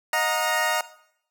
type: chord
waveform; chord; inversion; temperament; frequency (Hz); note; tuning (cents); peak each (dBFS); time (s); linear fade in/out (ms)
20% pulse; D# minor; none; equal with one note detuned; 622.3 / 722.7 / 932.3; D#5 / F#5 / A#5; 0 / -41 / 0; -22 / -22 / -20; 0.13-0.81; 2
effects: noise-tail reverb RT60 0.7 s tail -17 dB re dry